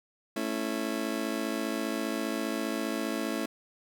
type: chord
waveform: 30% pulse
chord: A major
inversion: none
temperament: just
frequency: 220 / 275 / 330 Hz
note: A3 / C#4 / E4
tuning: 0 / -14 / +2 cents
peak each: -32 dBFS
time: 0.36-3.46 s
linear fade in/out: 5 ms
effects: none